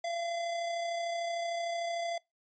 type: tone with amplitude modulation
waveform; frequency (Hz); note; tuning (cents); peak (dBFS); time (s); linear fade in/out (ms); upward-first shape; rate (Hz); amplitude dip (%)
square; 682; F5; -41; -32; 0.04-2.18; 5; sine; 33.3; 30
effects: noise-tail reverb RT60 0.2 s tail -24 dB re dry + resampled to 16000 Hz